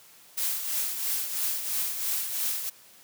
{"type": "noise with tremolo", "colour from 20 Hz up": "blue", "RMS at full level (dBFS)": -27, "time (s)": [0.37, 2.7], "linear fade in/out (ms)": 10, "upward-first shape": "triangle", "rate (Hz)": 3, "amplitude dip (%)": 60, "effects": ["white hiss -54 dBFS RMS until 3.03 s", "high-pass 100 Hz 12 dB/octave"]}